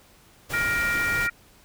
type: noise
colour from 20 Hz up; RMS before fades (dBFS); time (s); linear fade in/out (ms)
pink; -33; 0.49-1.28; 20
type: harmonic tone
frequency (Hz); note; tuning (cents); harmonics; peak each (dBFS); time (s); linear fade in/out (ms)
470; A#4; +14; 3 / 4 / 5; -25 / -27 / -29; 0.53-1.3; 10
effects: pink hiss -55 dBFS RMS until 1.64 s